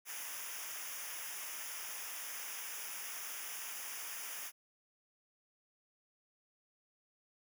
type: noise with comb filter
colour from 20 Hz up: white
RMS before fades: -44 dBFS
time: 0.05-4.52 s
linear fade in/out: 50 ms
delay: 0.24 ms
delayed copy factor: -1
effects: none